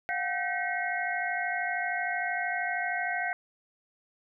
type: tone cluster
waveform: sine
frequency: 714 / 767 / 1541 / 1915 / 2163 Hz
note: F5 / G5 / G6 / A#6 / C#7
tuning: +38 / -38 / -30 / +46 / -43 cents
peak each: -33 / -39 / -33 / -35 / -36 dBFS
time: 0.09-3.33 s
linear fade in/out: 0 ms
effects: none